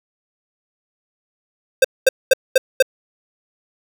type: tone bursts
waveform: square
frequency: 523 Hz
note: C5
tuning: 1 cent flat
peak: -8 dBFS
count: 5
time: 1.82-2.825 s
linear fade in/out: 5 ms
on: 25 ms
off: 220 ms
effects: none